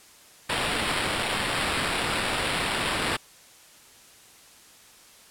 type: noise with sample-and-hold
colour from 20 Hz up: violet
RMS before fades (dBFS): -27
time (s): 0.49-3.17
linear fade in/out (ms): 10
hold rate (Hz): 6300
effects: white hiss -52 dBFS RMS until 5.3 s + low-pass 11000 Hz 12 dB/octave